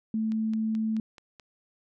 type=tone; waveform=sine; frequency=220 Hz; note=A3; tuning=in tune; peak=-25 dBFS; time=0.14-1 s; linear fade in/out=2 ms
type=click train; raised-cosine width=0.2 ms; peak=-30 dBFS; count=6; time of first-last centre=0.32-1.398 s; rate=4.64 Hz
effects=none